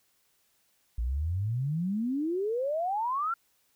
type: exponential sweep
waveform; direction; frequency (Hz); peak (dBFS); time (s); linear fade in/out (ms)
sine; up; 55 to 1396.9; -27; 0.98-3.34; 5
effects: white hiss -70 dBFS RMS until 3.75 s